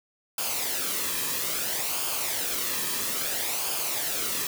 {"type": "noise with flanger", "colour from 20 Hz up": "white", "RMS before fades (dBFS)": -29, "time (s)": [0.38, 4.47], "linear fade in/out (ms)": 2, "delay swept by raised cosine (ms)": [0.51, 1.41], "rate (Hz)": 0.6, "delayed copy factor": -0.55, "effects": []}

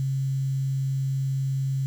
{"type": "tone with quantisation", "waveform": "sine", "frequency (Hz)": 134.8, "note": "C#3", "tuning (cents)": -48, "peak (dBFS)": -23, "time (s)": [0, 1.86], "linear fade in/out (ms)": 0, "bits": 8, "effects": []}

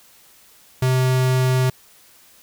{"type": "tone", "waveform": "square", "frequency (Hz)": 128.9, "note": "C3", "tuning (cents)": -26, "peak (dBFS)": -16, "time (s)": [0.82, 1.7], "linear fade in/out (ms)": 5, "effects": ["white hiss -51 dBFS RMS until 2.42 s"]}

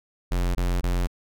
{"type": "tone bursts", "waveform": "square", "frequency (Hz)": 44.39, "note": "F1", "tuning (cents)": 29, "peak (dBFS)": -22, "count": 3, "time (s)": [0.31, 1.072], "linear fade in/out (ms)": 10, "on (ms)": 240, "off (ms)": 21, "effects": []}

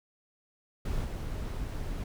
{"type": "noise with level steps", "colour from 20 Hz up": "brown", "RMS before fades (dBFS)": [-32, -35], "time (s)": [0.85, 2.04], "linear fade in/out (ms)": 5, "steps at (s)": 1.04, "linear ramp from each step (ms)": 10, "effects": []}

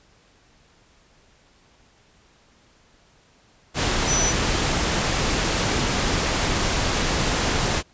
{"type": "tone in noise", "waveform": "sine", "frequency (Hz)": 5950, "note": "F#8", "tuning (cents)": 9, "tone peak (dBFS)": -21, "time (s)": [4.06, 4.34], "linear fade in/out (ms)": 50, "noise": "pink", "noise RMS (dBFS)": -22, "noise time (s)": [3.74, 7.83], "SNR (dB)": -2, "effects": ["pink hiss -57 dBFS RMS until 7.93 s", "resampled to 16000 Hz"]}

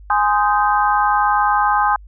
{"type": "chord", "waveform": "sine", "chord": "Ab major seventh", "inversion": "none", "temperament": "just", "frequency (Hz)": [830.6, 1038.3, 1245.9, 1557.4], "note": ["Ab5", "C6", "Eb6", "G6"], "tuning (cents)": [0, -14, 2, -12], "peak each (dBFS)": [-16, -19, -19, -22], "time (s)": [0.1, 1.96], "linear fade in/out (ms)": 2, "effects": ["added 50 Hz sine -37 dBFS peak until 2.07 s"]}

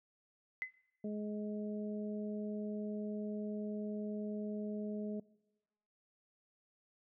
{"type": "tone with exponential decay", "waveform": "sine", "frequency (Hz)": 2034, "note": "C7", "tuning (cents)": -50, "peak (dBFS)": -32, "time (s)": [0.62, 0.74], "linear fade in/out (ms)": 0, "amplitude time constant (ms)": 24}
{"type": "harmonic tone", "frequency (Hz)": 210.1, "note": "G#3", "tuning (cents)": 20, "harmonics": [1, 2, 3], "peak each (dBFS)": [-38, -44, -48], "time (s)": [1.04, 5.2], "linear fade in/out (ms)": 5}
{"effects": ["noise-tail reverb RT60 1.0 s tail -23 dB re dry"]}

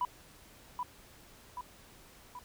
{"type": "tone with echo", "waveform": "sine", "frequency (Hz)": 987.8, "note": "B5", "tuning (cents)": 0, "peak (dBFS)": -27, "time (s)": [0.01, 0.05], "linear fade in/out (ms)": 2, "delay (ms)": 780, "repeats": 3, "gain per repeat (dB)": -5, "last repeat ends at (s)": 2.39, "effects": ["tanh soft clip ceiling -25 dBFS", "pink hiss -57 dBFS RMS until 2.44 s"]}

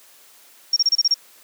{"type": "tone bursts", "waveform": "sine", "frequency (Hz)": 5550, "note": "F8", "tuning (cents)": -12, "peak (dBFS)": -13, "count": 7, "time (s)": [0.73, 1.142], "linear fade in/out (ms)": 5, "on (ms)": 34, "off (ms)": 29, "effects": ["white hiss -50 dBFS RMS until 1.43 s", "high-pass 300 Hz 12 dB/octave"]}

